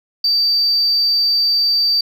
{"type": "tone", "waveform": "sine", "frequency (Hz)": 4643, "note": "D8", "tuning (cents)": -21, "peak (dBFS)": -11, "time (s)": [0.24, 2.01], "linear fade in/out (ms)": 5, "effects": ["tanh soft clip ceiling -9 dBFS"]}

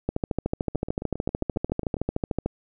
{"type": "two click trains", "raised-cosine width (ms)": 2, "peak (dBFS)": [-11, -19], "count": [33, 10], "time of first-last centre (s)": [[0.09, 2.46], [0.75, 1.968]], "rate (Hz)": [13.5, 7.39], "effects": []}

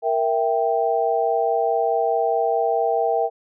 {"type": "chord", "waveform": "sine", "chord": "E diminished", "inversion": "second", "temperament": "equal", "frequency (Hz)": [466.2, 659.3, 784], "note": ["Bb4", "E5", "G5"], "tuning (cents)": [0, 0, 0], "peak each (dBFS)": -22, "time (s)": [0.02, 3.3], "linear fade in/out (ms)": 50, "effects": []}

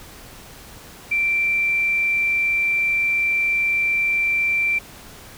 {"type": "tone", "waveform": "sine", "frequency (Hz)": 2349, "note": "D7", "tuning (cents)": 0, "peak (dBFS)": -17, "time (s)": [1.11, 4.79], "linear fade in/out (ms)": 10, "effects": ["pink hiss -42 dBFS RMS until 5.37 s"]}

